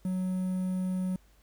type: tone with quantisation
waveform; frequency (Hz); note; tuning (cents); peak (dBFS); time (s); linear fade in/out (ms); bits
triangle; 185; F#3; 0; -26; 0.05-1.16; 2; 9
effects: added 50 Hz sine -59 dBFS peak until 1.42 s + pink hiss -66 dBFS RMS until 1.42 s